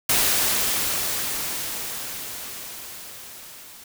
white noise with level ramp, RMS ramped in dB -19 to -44 dBFS, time 0.09-3.84 s, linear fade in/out 5 ms, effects none

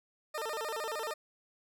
20% pulse tone with vibrato, 523.3 Hz, C5, in tune, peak -30 dBFS, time 0.34-1.14 s, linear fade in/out 10 ms, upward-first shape square, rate 13 Hz, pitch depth 270 cents each way, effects none

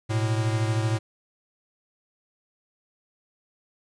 square beating tone pair, 109.5 / 122.5 Hz, A2 / B2, -8 / -14 cents, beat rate 13 Hz, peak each -24 / -30 dBFS, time 0.09-0.99 s, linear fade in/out 20 ms, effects resampled to 22050 Hz + 10-bit

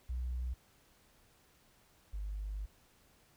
sine tone pair in turn, 62 / 50.68 Hz, B1 / G#1, +7 / -42 cents, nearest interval minor third, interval 349 cents, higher first, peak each -33 / -36 dBFS, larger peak first, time 0.09-0.54 / 2.13-2.66 s, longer second, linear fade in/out 10 ms, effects tanh soft clip ceiling -32 dBFS + pink hiss -67 dBFS RMS until 3.36 s

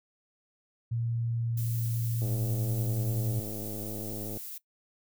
sine tone with pitch glide, 116.54 to 115.47 Hz, A#2 to A#2, 0 to -16 cents, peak -28 dBFS, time 0.91-3.4 s, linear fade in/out 10 ms, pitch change -16 cents, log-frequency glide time 1.25-2.16 s
violet noise, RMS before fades -41 dBFS, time 1.57-4.58 s, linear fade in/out 5 ms
click train, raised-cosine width 2 ms, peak -27 dBFS, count 227, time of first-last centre 2.22-4.372 s, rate 105 Hz
effects noise-tail reverb RT60 0.1 s tail -19 dB re dry

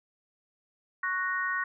sine chord, F# major, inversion second, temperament equal, 1108.7 / 1480 / 1864.7 Hz, C#6 / F#6 / A#6, 0 / 0 / 0 cents, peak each -33 / -32 / -31 dBFS, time 1.03-1.64 s, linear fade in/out 5 ms, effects none

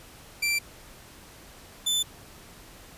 sawtooth tone pair in turn, 2349 / 3518 Hz, D7 / A7, 0 / -1 cents, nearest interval perfect fifth, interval 699 cents, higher second, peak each -20 dBFS, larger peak neither, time 0.42-0.59 / 1.86-2.03 s, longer neither, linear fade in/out 10 ms, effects pink hiss -49 dBFS RMS until 2.97 s + resampled to 32000 Hz

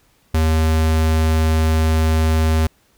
square tone, 79.5 Hz, D#2, 38 cents sharp, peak -14 dBFS, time 0.34-2.67 s, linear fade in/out 5 ms, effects pink hiss -58 dBFS RMS until 2.97 s

